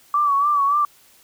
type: tone with vibrato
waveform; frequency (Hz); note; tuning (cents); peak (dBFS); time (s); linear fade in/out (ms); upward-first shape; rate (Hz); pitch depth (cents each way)
sine; 1148; D6; -40; -15; 0.14-0.85; 2; sine; 3.5; 61
effects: white hiss -53 dBFS RMS until 1.23 s